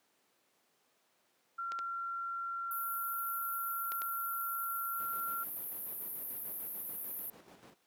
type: tone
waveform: sine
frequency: 1370 Hz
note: F6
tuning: 34 cents flat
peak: -36 dBFS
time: 1.58-5.44 s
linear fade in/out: 10 ms
type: clicks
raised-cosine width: 0.2 ms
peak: -27 dBFS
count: 4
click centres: 1.72 / 1.79 / 3.92 / 4.019 s
type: band-pass noise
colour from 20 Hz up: white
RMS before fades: -42 dBFS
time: 2.71-7.3 s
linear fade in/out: 2 ms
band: 11000 to 15000 Hz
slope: 96 dB/octave
type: noise with tremolo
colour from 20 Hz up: brown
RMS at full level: -46 dBFS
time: 4.98-7.75 s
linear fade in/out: 20 ms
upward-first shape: square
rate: 6.8 Hz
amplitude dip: 45%
effects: pink hiss -73 dBFS RMS until 7.86 s + high-pass 300 Hz 12 dB/octave